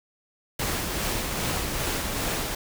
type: noise with tremolo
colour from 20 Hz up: pink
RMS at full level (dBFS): -27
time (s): 0.59-2.55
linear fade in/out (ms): 5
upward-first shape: sine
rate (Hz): 2.5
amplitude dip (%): 30
effects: none